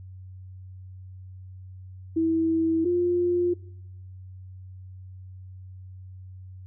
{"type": "tone pair in turn", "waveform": "sine", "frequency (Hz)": [325.8, 352], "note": ["E4", "F4"], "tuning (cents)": [-20, 14], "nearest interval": "minor second", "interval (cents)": 134, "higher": "second", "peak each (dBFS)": -20, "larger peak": "neither", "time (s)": [[2.16, 2.85], [2.85, 3.54]], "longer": "neither", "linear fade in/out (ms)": 10, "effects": ["noise-tail reverb RT60 0.8 s tail -21 dB re dry", "added 93 Hz sine -40 dBFS peak until 6.66 s"]}